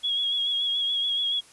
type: tone with vibrato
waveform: sine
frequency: 3322 Hz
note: G#7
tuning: in tune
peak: -23 dBFS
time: 0.03-1.41 s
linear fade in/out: 20 ms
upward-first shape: sine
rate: 7 Hz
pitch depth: 34 cents each way
effects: white hiss -53 dBFS RMS until 1.52 s + resampled to 24000 Hz